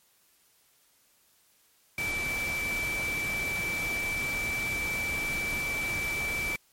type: tone in noise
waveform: sine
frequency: 2320 Hz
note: D7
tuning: 22 cents flat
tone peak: -29 dBFS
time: 1.98-6.56 s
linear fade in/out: 2 ms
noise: pink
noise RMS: -37 dBFS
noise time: 1.98-6.56 s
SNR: +5 dB
effects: white hiss -65 dBFS RMS until 6.72 s + MP3 64 kbps